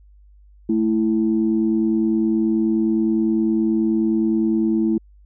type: tone pair together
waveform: sine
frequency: 220 / 329.6 Hz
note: A3 / E4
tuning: 0 / 0 cents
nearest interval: perfect fifth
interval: 700 cents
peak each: -18 dBFS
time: 0.69-4.98 s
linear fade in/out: 5 ms
effects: tanh soft clip ceiling -8 dBFS + added 50 Hz sine -46 dBFS peak until 5.25 s